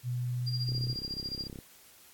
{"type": "tone", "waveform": "sine", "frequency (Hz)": 123.47, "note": "B2", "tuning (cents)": 0, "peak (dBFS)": -30, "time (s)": [0.03, 0.96], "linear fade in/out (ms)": 50}
{"type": "tone with tremolo", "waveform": "sine", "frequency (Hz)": 4782, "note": "D8", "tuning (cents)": 30, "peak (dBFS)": -32, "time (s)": [0.46, 1.48], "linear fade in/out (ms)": 20, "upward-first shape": "sine", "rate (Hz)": 14, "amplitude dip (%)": 80}
{"type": "click train", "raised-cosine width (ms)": 3, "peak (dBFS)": -30, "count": 31, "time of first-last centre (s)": [0.69, 1.588], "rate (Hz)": 33.4}
{"effects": ["white hiss -57 dBFS RMS until 2.13 s", "AAC 64 kbps"]}